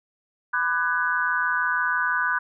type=chord; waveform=sine; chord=G# half-diminished seventh; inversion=first; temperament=just; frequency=996.7 / 1196.1 / 1495.1 / 1661.2 Hz; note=B5 / D6 / F#6 / G#6; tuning=+16 / +31 / +18 / 0 cents; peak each=-28 / -29 / -23 / -29 dBFS; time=0.53-2.39 s; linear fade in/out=10 ms; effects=none